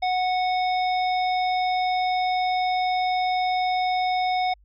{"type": "harmonic tone", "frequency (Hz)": 736, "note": "F#5", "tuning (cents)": -9, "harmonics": [1, 3, 5, 7], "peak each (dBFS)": [-21, -31, -35, -38], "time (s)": [0.02, 4.54], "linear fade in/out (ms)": 10, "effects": ["added 50 Hz sine -53 dBFS peak until 4.64 s"]}